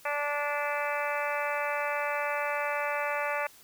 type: harmonic tone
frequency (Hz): 291.3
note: D4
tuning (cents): -14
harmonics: 2 / 3 / 4 / 5 / 6 / 7 / 8 / 9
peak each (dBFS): -33 / -35 / -36 / -37 / -38 / -38 / -39 / -40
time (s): 0.05-3.47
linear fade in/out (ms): 5
effects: white hiss -55 dBFS RMS until 3.63 s